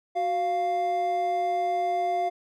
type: tone pair together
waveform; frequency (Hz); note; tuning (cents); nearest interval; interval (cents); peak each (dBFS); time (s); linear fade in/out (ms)
triangle; 370 / 697.8; F#4 / F5; 0 / -2; major seventh; 1098; -30 / -22; 0.15-2.3; 20
effects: none